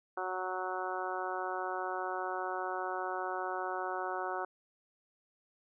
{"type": "harmonic tone", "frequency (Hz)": 185, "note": "F#3", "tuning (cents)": 0, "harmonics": [2, 3, 4, 5, 6, 7, 8], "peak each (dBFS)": [-41, -43, -39, -42, -43, -42, -43], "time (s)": [0.17, 4.45], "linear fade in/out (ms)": 5, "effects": []}